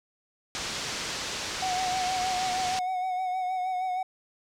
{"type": "low-pass noise", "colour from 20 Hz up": "white", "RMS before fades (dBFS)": -34, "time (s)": [0.55, 2.79], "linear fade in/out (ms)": 0, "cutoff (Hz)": 6400, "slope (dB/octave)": 24}
{"type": "tone with vibrato", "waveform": "triangle", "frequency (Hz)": 740, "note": "F#5", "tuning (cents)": 0, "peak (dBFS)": -25, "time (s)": [1.62, 4.03], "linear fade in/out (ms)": 5, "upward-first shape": "sine", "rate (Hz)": 6.4, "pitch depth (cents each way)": 34}
{"effects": []}